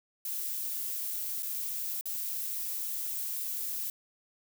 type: noise with dropouts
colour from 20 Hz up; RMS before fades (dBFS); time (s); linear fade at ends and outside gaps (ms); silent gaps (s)
violet; -35; 0.25-3.9; 2; 1.424-1.429 / 2.011-2.056
effects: none